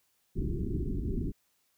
pink low-pass noise, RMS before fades -32 dBFS, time 0.35-1.32 s, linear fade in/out 20 ms, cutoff 400 Hz, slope 96 dB/octave, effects white hiss -73 dBFS RMS until 1.77 s

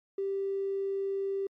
triangle tone, 392 Hz, G4, in tune, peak -25 dBFS, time 0.18-1.47 s, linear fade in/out 5 ms, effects tanh soft clip ceiling -27 dBFS + MP3 96 kbps

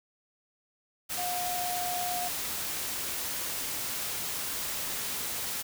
sine tone in noise, 716 Hz, F5, 43 cents sharp, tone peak -32 dBFS, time 1.17-2.29 s, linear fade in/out 20 ms, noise white, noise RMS -34 dBFS, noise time 1.09-5.63 s, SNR -1 dB, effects none

